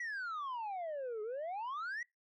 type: exponential two-way sweep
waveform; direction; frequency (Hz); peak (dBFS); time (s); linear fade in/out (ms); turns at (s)
sine; down then up; 1975.5 to 415.3 to 1975.5; -35; 0-2.03; 5; 1.22
effects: noise-tail reverb RT60 0.2 s tail -26 dB re dry + tanh soft clip ceiling -37 dBFS